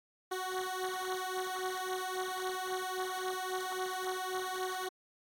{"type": "beating tone pair", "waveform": "15% pulse", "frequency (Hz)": [370, 373.7], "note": ["F#4", "F#4"], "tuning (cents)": [0, 17], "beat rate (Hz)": 3.7, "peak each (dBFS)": [-31, -32], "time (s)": [0.31, 4.89], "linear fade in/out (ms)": 10, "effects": ["AAC 64 kbps"]}